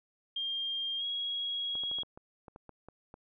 sine tone with pitch glide, 3206 to 3309 Hz, G7 to G#7, +38 to -7 cents, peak -32 dBFS, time 0.36-2.03 s, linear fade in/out 5 ms, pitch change +55 cents, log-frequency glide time 0.98-1.03 s
clicks, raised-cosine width 1 ms, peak -34 dBFS, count 11, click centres 1.754 / 1.836 / 1.914 / 1.986 / 2.033 / 2.175 / 2.482 / 2.561 / 2.693 / 2.886 / 3.141 s
effects none

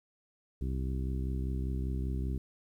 harmonic tone, 65.1 Hz, C2, 8 cents flat, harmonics 1 / 2 / 3 / 4 / 5 / 6, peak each -32 / -38 / -42 / -44 / -46 / -48 dBFS, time 0.61-2.38 s, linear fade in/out 5 ms, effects 11-bit

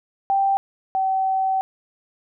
sine tone pair in turn, 784 / 764.8 Hz, G5 / G5, 0 / -43 cents, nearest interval unison, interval 43 cents, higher first, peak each -16 / -18 dBFS, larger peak first, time 0.3-0.57 / 0.95-1.61 s, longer second, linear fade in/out 0 ms, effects none

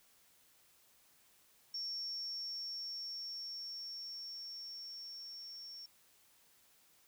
sine tone with level ramp, 5480 Hz, F8, 34 cents flat, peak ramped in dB -38 to -47 dBFS, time 1.74-5.86 s, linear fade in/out 5 ms, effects white hiss -68 dBFS RMS until 7.07 s

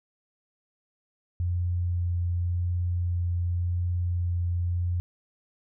sine tone with vibrato, 87.8 Hz, F2, 10 cents sharp, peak -24 dBFS, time 1.4-5 s, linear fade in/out 0 ms, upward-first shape sine, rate 0.9 Hz, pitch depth 9 cents each way, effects none

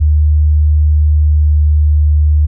sine tone with pitch glide, 75.6 to 75.16 Hz, D#2 to D2, -49 to +41 cents, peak -6 dBFS, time 0-2.47 s, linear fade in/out 20 ms, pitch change -10 cents, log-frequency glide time 1.08-1.64 s, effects none

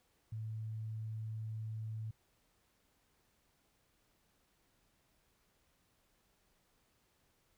sine tone, 110 Hz, A2, in tune, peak -39 dBFS, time 0.32-2.11 s, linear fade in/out 5 ms, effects pink hiss -75 dBFS RMS until 7.57 s

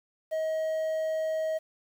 triangle tone with quantisation, 634 Hz, D#5, 32 cents sharp, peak -25 dBFS, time 0.31-1.59 s, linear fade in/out 20 ms, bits 9, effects none

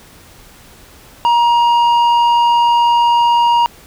sine tone with tanh clipping, 946 Hz, A#5, 25 cents sharp, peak -10 dBFS, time 1.25-3.66 s, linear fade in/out 0 ms, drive 8 dB, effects pink hiss -42 dBFS RMS until 3.86 s

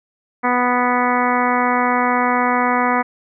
harmonic tone, 246.9 Hz, B3, in tune, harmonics 1 / 2 / 3 / 4 / 5 / 6 / 7 / 8 / 9, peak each -21 / -24 / -21 / -20 / -22 / -27 / -28 / -25 / -29 dBFS, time 0.43-3.03 s, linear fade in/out 20 ms, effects none

